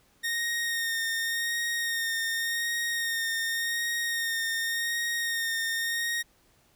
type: tone with vibrato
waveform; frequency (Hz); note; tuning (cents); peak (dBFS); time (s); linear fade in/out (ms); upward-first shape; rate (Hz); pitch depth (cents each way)
sawtooth; 1848; A#6; -16; -24; 0.23-6.23; 20; sine; 0.88; 20
effects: pink hiss -64 dBFS RMS until 6.75 s